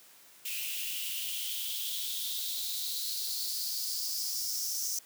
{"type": "noise with high-pass filter sweep", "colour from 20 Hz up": "blue", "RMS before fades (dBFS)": -35, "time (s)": [0.45, 4.99], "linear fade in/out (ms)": 5, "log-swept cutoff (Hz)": [2600, 5800], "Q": 6.1, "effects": ["white hiss -57 dBFS RMS until 5.05 s", "high-pass 150 Hz 12 dB/octave"]}